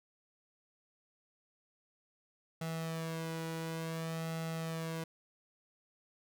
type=tone with flanger; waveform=sawtooth; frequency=163 Hz; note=E3; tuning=19 cents flat; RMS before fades=-39 dBFS; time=2.61-5.04 s; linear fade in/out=5 ms; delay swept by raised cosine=1.5 to 2.07 ms; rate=0.56 Hz; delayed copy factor=+0.65; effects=none